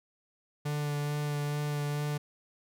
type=tone with vibrato; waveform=45% pulse; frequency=146.83 Hz; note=D3; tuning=in tune; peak=-30 dBFS; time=0.65-2.18 s; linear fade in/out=10 ms; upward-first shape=sine; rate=2.3 Hz; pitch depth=13 cents each way; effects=none